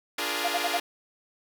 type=chord; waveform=5% pulse; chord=Bb dominant seventh; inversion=first; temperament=equal with one note detuned; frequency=293.7 / 349.2 / 415.3 / 471.3 Hz; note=D4 / F4 / Ab4 / Bb4; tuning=0 / 0 / 0 / +19 cents; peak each=-22 dBFS; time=0.18-0.8 s; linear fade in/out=5 ms
type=tone bursts; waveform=sine; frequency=698.5 Hz; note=F5; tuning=in tune; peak=-24 dBFS; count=4; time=0.44-0.776 s; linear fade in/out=10 ms; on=42 ms; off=56 ms
effects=none

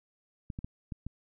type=clicks; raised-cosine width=5 ms; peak=-25 dBFS; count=5; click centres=0.502 / 0.589 / 0.645 / 0.922 / 1.066 s; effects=none

